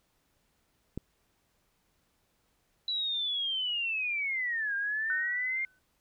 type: click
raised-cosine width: 3 ms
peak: -22 dBFS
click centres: 0.976 s
type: linear two-way sweep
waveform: sine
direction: down then up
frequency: 3962 to 1596 to 2130 Hz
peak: -29 dBFS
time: 2.88-5.65 s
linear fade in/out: 2 ms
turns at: 4.75 s
type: tone with exponential decay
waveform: sine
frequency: 1508 Hz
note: F#6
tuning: 32 cents sharp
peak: -28 dBFS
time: 5.1-5.79 s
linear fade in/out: 1 ms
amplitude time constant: 150 ms
effects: pink hiss -73 dBFS RMS until 6 s